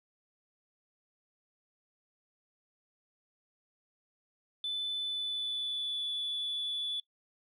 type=tone with pitch glide; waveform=sine; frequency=3506 to 3452 Hz; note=A7 to A7; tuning=-7 to -34 cents; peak=-31 dBFS; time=4.64-7 s; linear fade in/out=2 ms; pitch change=-27 cents; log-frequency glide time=4.96-6.06 s; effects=noise-tail reverb RT60 0.1 s tail -21 dB re dry + tanh soft clip ceiling -29 dBFS